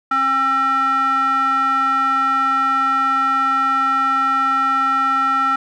square tone with band-pass filter, 268.3 Hz, C4, 44 cents sharp, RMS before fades -17 dBFS, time 0.11-5.56 s, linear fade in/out 5 ms, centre 1300 Hz, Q 5.7, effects none

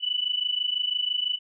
sine tone pair together, 2960 / 2986 Hz, F#7 / F#7, 0 / +15 cents, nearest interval unison, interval 15 cents, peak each -27 dBFS, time 0-1.39 s, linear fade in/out 50 ms, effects none

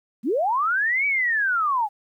sine linear two-way sweep, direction up then down, 190 to 2300 to 795 Hz, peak -19 dBFS, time 0.23-1.89 s, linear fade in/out 50 ms, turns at 1.06 s, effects 10-bit

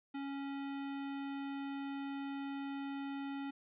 square tone, 277.2 Hz, C#4, in tune, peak -40 dBFS, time 0.14-3.51 s, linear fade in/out 10 ms, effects resampled to 8000 Hz + 13-bit

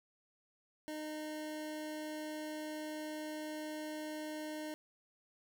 25% pulse tone, 306.9 Hz, D#4, 24 cents flat, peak -37 dBFS, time 0.88-4.74 s, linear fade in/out 0 ms, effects none

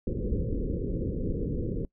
pink low-pass noise, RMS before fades -30 dBFS, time 0.07-1.85 s, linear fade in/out 2 ms, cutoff 520 Hz, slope 96 dB/octave, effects noise-tail reverb RT60 0.1 s tail -23 dB re dry

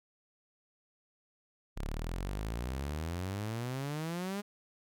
sawtooth exponential sweep, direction up, 33.5 to 207.7 Hz, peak -31 dBFS, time 1.76-4.42 s, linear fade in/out 20 ms, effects none

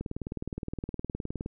click train, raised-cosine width 3 ms, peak -21 dBFS, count 29, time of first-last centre 0.01-1.461 s, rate 19.3 Hz, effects none

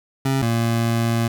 25% pulse tone pair in turn, 134.8 / 115.6 Hz, C#3 / A#2, -48 / -14 cents, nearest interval minor third, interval 266 cents, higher first, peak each -14 dBFS, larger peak neither, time 0.25-0.42 / 0.42-1.28 s, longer second, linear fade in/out 5 ms, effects none

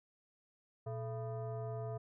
sine tone with frequency modulation, 120 Hz, B2, 49 cents flat, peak -38 dBFS, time 0.86-1.98 s, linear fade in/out 10 ms, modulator 554 Hz, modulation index 1, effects none

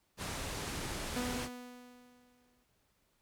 pink low-pass noise, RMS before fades -40 dBFS, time 0.17-1.49 s, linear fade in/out 50 ms, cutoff 11000 Hz, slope 24 dB/octave
sawtooth tone with exponential decay, 246.9 Hz, B3, in tune, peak -30 dBFS, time 1.16-2.64 s, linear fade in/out 2 ms, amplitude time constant 320 ms
effects pink hiss -75 dBFS RMS until 3.21 s

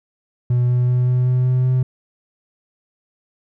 triangle tone with pitch steps, 122.9 / 123.75 / 124.62 / 125.48 / 126.36 / 127.23 / 128.12 Hz, B2 / B2 / B2 / B2 / B2 / C3 / C3, -8 / +4 / +16 / +28 / +40 / -48 / -36 cents, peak -11 dBFS, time 0.5-1.83 s, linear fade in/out 5 ms, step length 190 ms, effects tanh soft clip ceiling -7 dBFS

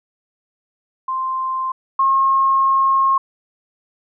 sine tone pair in turn, 1046.5 / 1077.8 Hz, C6 / C#6, 0 / -49 cents, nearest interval minor second, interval 51 cents, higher second, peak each -19 / -12 dBFS, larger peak second, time 1.08-1.72 / 1.99-3.18 s, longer second, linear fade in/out 5 ms, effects none

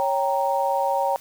sine chord, G diminished, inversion second, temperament equal, 554.4 / 784 / 932.3 Hz, Db5 / G5 / Bb5, 0 / 0 / 0 cents, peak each -24 dBFS, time 0-1.16 s, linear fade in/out 0 ms, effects white hiss -47 dBFS RMS until 1.2 s

